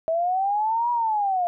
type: linear two-way sweep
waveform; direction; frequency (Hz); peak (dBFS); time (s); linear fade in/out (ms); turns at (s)
sine; up then down; 640 to 970 to 691; -20; 0.08-1.47; 0; 0.91
effects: none